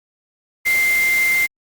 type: tone in noise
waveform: sine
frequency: 2093 Hz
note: C7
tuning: in tune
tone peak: -14 dBFS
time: 0.65-1.47 s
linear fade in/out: 20 ms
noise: white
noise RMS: -27 dBFS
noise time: 0.65-1.47 s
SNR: +10 dB
effects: Opus 48 kbps